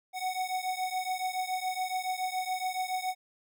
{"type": "beating tone pair", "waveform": "square", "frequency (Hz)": [740, 747.1], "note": ["F#5", "F#5"], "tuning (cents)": [0, 17], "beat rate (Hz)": 7.1, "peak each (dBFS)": [-34, -35], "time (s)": [0.13, 3.15], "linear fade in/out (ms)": 50, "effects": []}